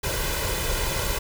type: noise with comb filter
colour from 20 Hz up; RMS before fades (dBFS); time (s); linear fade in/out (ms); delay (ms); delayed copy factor
pink; -26; 0.03-1.19; 10; 2; +0.7
effects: none